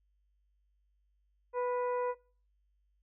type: harmonic tone with a mistuned harmonic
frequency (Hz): 493.9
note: B4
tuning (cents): 0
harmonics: 1 / 2 / 3 / 4 / 5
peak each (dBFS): -31 / -36 / -49 / -52 / -55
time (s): 1.53-2.15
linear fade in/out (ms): 50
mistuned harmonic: 3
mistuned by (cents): -36
effects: noise-tail reverb RT60 0.4 s tail -22 dB re dry + added 50 Hz sine -70 dBFS peak until 3.02 s